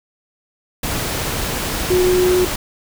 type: tone in noise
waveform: sine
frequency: 364 Hz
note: F#4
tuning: 28 cents flat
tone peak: -12 dBFS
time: 1.9-2.45 s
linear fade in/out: 5 ms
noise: pink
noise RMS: -22 dBFS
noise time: 0.83-2.56 s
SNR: +7 dB
effects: none